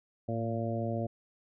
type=harmonic tone with a mistuned harmonic; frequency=114.7 Hz; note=A#2; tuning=28 cents flat; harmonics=1 / 2 / 3 / 4 / 5 / 6; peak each=-34 / -36 / -40 / -42 / -37 / -40 dBFS; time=0.28-1.07 s; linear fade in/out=10 ms; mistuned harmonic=1; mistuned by=-47 cents; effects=none